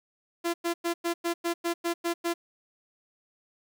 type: tone bursts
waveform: sawtooth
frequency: 341.1 Hz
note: F4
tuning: 41 cents flat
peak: -22 dBFS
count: 10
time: 0.44-2.34 s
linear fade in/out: 20 ms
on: 100 ms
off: 100 ms
effects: none